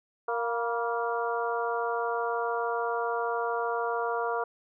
harmonic tone with a mistuned harmonic, 233.1 Hz, A#3, in tune, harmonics 2 / 3 / 4 / 5 / 6, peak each -31 / -33 / -34 / -35 / -36 dBFS, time 0.28-4.44 s, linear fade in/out 5 ms, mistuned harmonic 4, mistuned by +49 cents, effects none

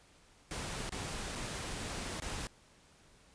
pink noise with dropouts, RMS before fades -40 dBFS, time 0.51-2.47 s, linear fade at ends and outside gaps 0 ms, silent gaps 0.893-0.922 / 1.353-1.357 / 2.2-2.221 s, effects pink hiss -63 dBFS RMS until 3.34 s + resampled to 22050 Hz

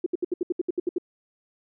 sine tone bursts, 353.7 Hz, F4, 22 cents sharp, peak -21 dBFS, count 11, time 0.04-0.983 s, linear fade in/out 5 ms, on 23 ms, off 69 ms, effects none

